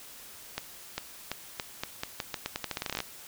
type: accelerating click train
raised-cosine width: 0.2 ms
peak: -14 dBFS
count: 21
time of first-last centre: 0.58-3.004 s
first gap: 400 ms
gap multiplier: 0.84
effects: white hiss -48 dBFS RMS until 3.27 s